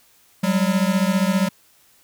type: beating tone pair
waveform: square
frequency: 185 / 200 Hz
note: F#3 / G3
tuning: 0 / +35 cents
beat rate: 15 Hz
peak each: -20 / -21 dBFS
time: 0.43-1.49 s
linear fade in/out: 10 ms
effects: white hiss -56 dBFS RMS until 2.03 s